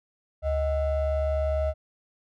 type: ring-modulated tone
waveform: triangle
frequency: 349.2 Hz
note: F4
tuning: in tune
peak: -18 dBFS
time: 0.42-1.74 s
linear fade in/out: 50 ms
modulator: 277 Hz
effects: none